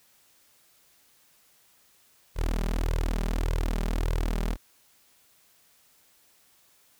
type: tone with flanger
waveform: sawtooth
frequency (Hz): 40.11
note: E1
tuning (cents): -47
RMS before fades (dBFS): -27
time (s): 2.35-4.57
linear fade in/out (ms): 50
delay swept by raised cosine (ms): 1.9 to 5.1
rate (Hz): 1.7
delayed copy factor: +0.75
effects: white hiss -62 dBFS RMS until 6.99 s